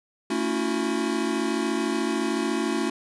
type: tone cluster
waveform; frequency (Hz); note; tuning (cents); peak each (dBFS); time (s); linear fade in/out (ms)
square; 224.5 / 280.9 / 328.3 / 362.1; A3 / C#4 / E4 / F#4; +35 / +23 / -7 / -37; -30; 0.3-2.9; 5
effects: resampled to 24000 Hz